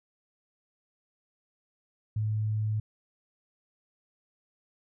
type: tone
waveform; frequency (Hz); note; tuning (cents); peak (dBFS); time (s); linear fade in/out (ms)
sine; 107.6; A2; -38; -26; 2.16-2.8; 5
effects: none